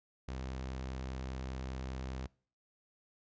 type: tone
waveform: sawtooth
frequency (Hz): 65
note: C2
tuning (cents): -11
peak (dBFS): -35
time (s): 0.28-2.27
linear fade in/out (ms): 5
effects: noise-tail reverb RT60 0.5 s tail -25 dB re dry + resampled to 16000 Hz